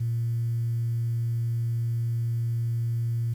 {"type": "tone", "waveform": "sine", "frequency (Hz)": 116.54, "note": "A#2", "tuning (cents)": 0, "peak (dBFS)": -23, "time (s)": [0, 3.34], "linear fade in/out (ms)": 10, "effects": ["tanh soft clip ceiling -20 dBFS", "9-bit"]}